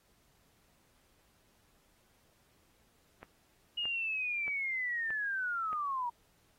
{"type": "click train", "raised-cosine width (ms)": 0.5, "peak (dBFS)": -32, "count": 5, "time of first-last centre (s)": [3.23, 5.73], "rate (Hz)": 1.6}
{"type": "linear sweep", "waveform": "sine", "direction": "down", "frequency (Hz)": [2890, 937], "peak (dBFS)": -32, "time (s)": [3.77, 6.1], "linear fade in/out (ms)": 10}
{"effects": ["pink hiss -70 dBFS RMS until 6.58 s", "AAC 48 kbps"]}